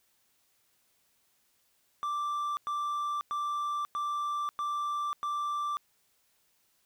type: tone bursts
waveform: triangle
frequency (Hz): 1174.7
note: D6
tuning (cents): 0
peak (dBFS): -28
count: 6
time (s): 2.03-5.77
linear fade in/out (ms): 0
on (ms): 540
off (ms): 100
effects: white hiss -71 dBFS RMS until 6.85 s